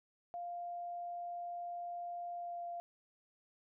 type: tone with pitch glide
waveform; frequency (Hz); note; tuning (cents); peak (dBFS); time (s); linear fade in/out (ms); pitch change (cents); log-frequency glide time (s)
sine; 698.5 to 693.3; F5 to F5; 0 to -13; -40; 0.34-2.8; 0; -13; 2.35-2.66
effects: none